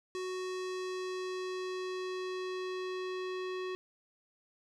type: tone with low-pass filter sweep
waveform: square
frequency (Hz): 370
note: F#4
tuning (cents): 0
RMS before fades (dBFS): -38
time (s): 0.15-3.75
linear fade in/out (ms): 0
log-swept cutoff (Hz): 6700 to 3600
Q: 1.2
effects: 12-bit